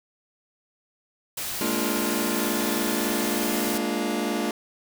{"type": "noise", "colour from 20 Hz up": "white", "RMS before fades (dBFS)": -31, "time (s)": [1.37, 3.78], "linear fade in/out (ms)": 5}
{"type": "chord", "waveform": "sawtooth", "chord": "Bb dominant seventh", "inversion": "third", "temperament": "just", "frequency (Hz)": [209.8, 233.1, 291.4, 349.6], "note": ["Ab3", "Bb3", "D4", "F4"], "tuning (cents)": [18, 0, -13, 2], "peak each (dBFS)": -26, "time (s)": [1.61, 4.51], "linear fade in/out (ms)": 2}
{"effects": []}